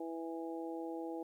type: harmonic tone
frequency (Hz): 164.81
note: E3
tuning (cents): 0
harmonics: 2 / 3 / 4 / 5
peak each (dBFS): -41 / -45 / -50 / -48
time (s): 0-1.23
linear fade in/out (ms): 5
effects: 12-bit